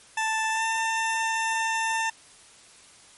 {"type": "tone with pitch glide", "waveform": "20% pulse", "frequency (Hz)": [882, 897.4], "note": ["A5", "A5"], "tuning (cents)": [4, 34], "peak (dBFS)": -19, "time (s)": [0.17, 2.1], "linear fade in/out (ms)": 5, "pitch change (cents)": 30, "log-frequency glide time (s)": [0.51, 0.64], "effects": ["white hiss -52 dBFS RMS until 3.17 s", "MP3 48 kbps"]}